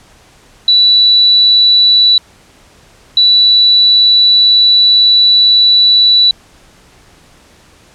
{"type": "tone bursts at uneven times", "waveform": "sine", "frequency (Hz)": 3951, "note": "B7", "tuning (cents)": 0, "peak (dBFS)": -4, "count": 2, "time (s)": [[0.68, 2.18], [3.17, 6.31]], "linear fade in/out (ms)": 2, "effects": ["pink hiss -44 dBFS RMS until 7.94 s", "low-pass 9000 Hz 12 dB/octave"]}